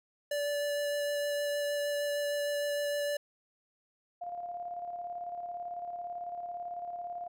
square tone with vibrato, 580 Hz, D5, 22 cents flat, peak -31 dBFS, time 0.31-3.17 s, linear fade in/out 5 ms, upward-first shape sine, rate 6.5 Hz, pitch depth 8 cents each way
sine tone with tremolo, 702 Hz, F5, 9 cents sharp, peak -35 dBFS, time 4.21-7.28 s, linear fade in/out 10 ms, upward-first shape square, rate 18 Hz, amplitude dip 40%
effects none

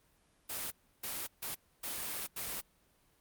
white noise bursts at uneven times, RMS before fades -39 dBFS, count 5, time 0.49-0.71 / 1.03-1.27 / 1.42-1.55 / 1.83-2.27 / 2.36-2.61 s, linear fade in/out 10 ms, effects pink hiss -70 dBFS RMS until 3.2 s + Opus 32 kbps

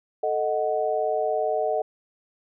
sine chord, D# diminished, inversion second, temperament equal, 440 / 622.3 / 740 Hz, A4 / D#5 / F#5, 0 / 0 / 0 cents, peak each -27 / -25 / -27 dBFS, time 0.23-1.82 s, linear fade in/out 5 ms, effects none

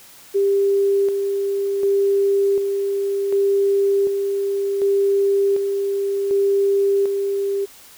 sine tone with tremolo, 396.9 Hz, G4, 22 cents sharp, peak -14 dBFS, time 0.34-7.66 s, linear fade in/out 20 ms, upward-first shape square, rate 0.67 Hz, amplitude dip 40%, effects white hiss -45 dBFS RMS until 7.97 s

